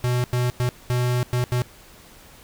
square tone bursts at uneven times, 123.6 Hz, B2, 2 cents sharp, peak -20 dBFS, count 6, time 0.04-0.24 / 0.33-0.5 / 0.6-0.69 / 0.9-1.23 / 1.33-1.44 / 1.52-1.62 s, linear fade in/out 0 ms, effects pink hiss -48 dBFS RMS until 2.43 s

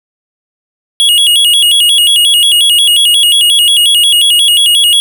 square tone with vibrato, 3100 Hz, G7, 20 cents flat, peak -5 dBFS, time 1-5 s, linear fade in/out 0 ms, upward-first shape square, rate 5.6 Hz, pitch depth 130 cents each way, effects none

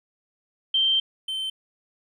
sine / triangle tone pair in turn, 3136 / 3096 Hz, G7 / G7, 0 / -22 cents, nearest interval unison, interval 22 cents, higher first, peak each -18 / -25 dBFS, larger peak first, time 0.74-1 / 1.28-1.5 s, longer first, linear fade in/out 5 ms, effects none

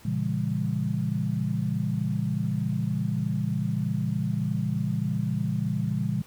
sine chord, A# diminished seventh, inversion none, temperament just, 116.54 / 139.85 / 167.82 / 201.4 Hz, A#2 / C#3 / E3 / G3, 0 / +16 / +31 / +47 cents, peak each -30 dBFS, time 0.05-6.22 s, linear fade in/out 5 ms, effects pink hiss -53 dBFS RMS until 6.26 s

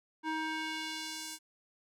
square tone with band-pass filter sweep, 315.6 Hz, D#4, 25 cents sharp, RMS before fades -38 dBFS, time 0.23-1.39 s, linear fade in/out 50 ms, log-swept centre 1100 to 8600 Hz, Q 0.93, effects none

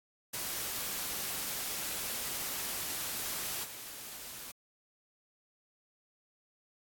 white noise with level steps, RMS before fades -37 / -45 dBFS, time 0.33-4.52 s, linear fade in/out 10 ms, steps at 3.63 s, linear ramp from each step 20 ms, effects AAC 64 kbps

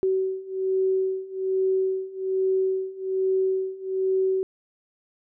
sine beating tone pair, 378.6 / 379.8 Hz, F#4 / F#4, +40 / +45 cents, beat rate 1.2 Hz, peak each -26 / -24 dBFS, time 0.03-4.43 s, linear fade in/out 0 ms, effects none

